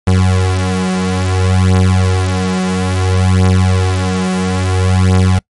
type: beating tone pair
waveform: 30% pulse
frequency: 92.5 / 93.09 Hz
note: F#2 / F#2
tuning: 0 / +11 cents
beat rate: 0.59 Hz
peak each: -10 dBFS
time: 0.07-5.39 s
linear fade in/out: 5 ms
effects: noise-tail reverb RT60 0.1 s tail -24 dB re dry + MP3 48 kbps